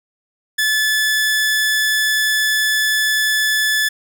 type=tone; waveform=sawtooth; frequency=1731 Hz; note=A6; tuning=29 cents flat; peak=-11 dBFS; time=0.58-3.89 s; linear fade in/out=10 ms; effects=none